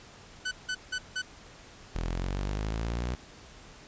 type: tone bursts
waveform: sawtooth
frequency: 1500 Hz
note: F#6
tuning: 23 cents sharp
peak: -26 dBFS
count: 4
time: 0.45-1.22 s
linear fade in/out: 10 ms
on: 65 ms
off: 170 ms
type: linear sweep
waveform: sawtooth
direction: up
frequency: 40.21 to 62 Hz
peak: -26 dBFS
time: 1.95-3.15 s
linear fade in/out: 0 ms
effects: pink hiss -51 dBFS RMS until 3.87 s + resampled to 16000 Hz